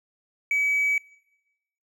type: tone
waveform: triangle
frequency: 2280 Hz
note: C#7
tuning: 48 cents sharp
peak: -18 dBFS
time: 0.51-0.98 s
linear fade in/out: 2 ms
effects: noise-tail reverb RT60 1.0 s tail -25 dB re dry + tanh soft clip ceiling -15 dBFS